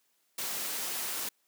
white noise, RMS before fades -35 dBFS, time 0.38-1.29 s, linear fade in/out 5 ms, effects white hiss -73 dBFS RMS until 1.47 s + high-pass 200 Hz 12 dB/octave

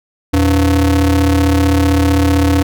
square ring-modulated tone, 100.9 Hz, G#2, 49 cents flat, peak -7 dBFS, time 0.33-2.63 s, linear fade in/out 10 ms, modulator 184 Hz, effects none

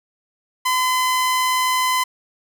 sawtooth tone, 1019 Hz, C6, 46 cents flat, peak -13 dBFS, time 0.65-2.04 s, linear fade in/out 10 ms, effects none

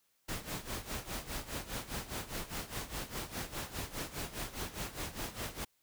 pink noise with tremolo, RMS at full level -38 dBFS, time 0.28-5.65 s, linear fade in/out 10 ms, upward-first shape sine, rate 4.9 Hz, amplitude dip 80%, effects white hiss -75 dBFS RMS until 5.82 s

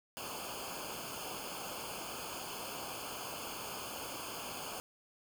pink noise with comb filter, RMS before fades -43 dBFS, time 0.17-4.8 s, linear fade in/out 0 ms, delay 0.52 ms, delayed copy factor -0.95, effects none

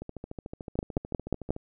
two click trains, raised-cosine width 2 ms, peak -12 / -24 dBFS, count 5 / 22, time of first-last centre 0.79-1.506 / 0.02-1.564 s, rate 5.59 / 13.6 Hz, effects none

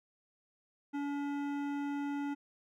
sine tone with hard clipping, 285.1 Hz, C#4, 49 cents sharp, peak -36 dBFS, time 0.93-2.35 s, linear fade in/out 20 ms, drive 14 dB, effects none

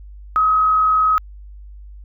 sine tone with frequency modulation, 1271 Hz, D#6, 36 cents sharp, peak -12 dBFS, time 0.36-1.18 s, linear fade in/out 0 ms, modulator 39.1 Hz, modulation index 0.35, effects added 50 Hz sine -35 dBFS peak until 2.04 s

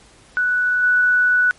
sine tone with level steps, 1480 Hz, F#6, in tune, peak -15 / -12 dBFS, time 0.37-1.51 s, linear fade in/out 0 ms, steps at 0.82 s, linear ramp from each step 20 ms, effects pink hiss -49 dBFS RMS until 1.58 s + MP3 48 kbps

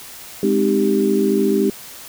sine chord, Ab major seventh, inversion none, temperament equal, 207.7 / 261.6 / 311.1 / 392 Hz, Ab3 / C4 / Eb4 / G4, 0 / 0 / 0 / 0 cents, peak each -19 / -22 / -21 / -17 dBFS, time 0.43-1.7 s, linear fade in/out 2 ms, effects white hiss -37 dBFS RMS until 2.08 s

